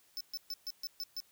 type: tone bursts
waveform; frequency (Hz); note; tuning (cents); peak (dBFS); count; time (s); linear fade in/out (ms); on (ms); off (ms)
square; 5274; E8; 0; -37; 7; 0.17-1.202; 0; 36; 130
effects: white hiss -67 dBFS RMS until 1.31 s